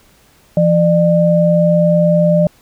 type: tone pair together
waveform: sine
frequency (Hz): 169.8 / 600.7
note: F3 / D5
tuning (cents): -48 / +39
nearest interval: octave + minor seventh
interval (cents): 2187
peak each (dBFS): -11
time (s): 0.57-2.47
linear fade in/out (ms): 2
effects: pink hiss -50 dBFS RMS until 2.61 s